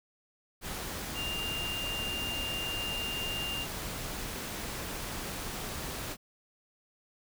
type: tone in noise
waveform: sine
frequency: 2800 Hz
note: F7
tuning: 4 cents sharp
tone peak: -34 dBFS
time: 1.14-3.67 s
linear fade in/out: 50 ms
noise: pink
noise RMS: -38 dBFS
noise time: 0.61-6.17 s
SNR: +1 dB
effects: none